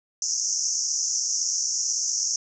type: band-pass noise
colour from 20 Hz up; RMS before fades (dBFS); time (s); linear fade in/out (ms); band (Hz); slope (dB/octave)
white; -26; 0.22-2.36; 2; 5400 to 6700; 96
effects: none